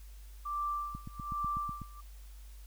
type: tone with tremolo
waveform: sine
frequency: 1175 Hz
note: D6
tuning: 1 cent sharp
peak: -31 dBFS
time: 0.45-2.01 s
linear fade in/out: 10 ms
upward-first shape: sine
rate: 1.2 Hz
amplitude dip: 95%
type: click train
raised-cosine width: 5 ms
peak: -29 dBFS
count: 8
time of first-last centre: 0.95-1.817 s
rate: 8.07 Hz
effects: added 50 Hz sine -47 dBFS peak until 2.66 s + white hiss -62 dBFS RMS until 2.66 s